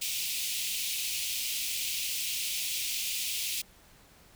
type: high-pass noise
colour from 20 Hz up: pink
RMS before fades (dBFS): -33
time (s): 0.01-3.62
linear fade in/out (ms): 10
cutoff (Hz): 2400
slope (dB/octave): 48
effects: pink hiss -58 dBFS RMS until 4.35 s